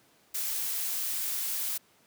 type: noise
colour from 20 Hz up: blue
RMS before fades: -32 dBFS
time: 0.34-1.78 s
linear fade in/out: 10 ms
effects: pink hiss -63 dBFS RMS until 2.06 s + high-pass 150 Hz 12 dB/octave